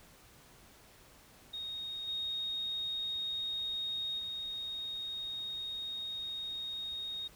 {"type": "tone with level steps", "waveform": "sine", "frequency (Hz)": 3729, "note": "A#7", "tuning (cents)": 0, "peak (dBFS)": [-38, -34, -37], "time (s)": [1.53, 7.28], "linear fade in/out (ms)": 10, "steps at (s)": [2.07, 4.18], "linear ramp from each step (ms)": 20, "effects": ["pink hiss -59 dBFS RMS until 7.35 s"]}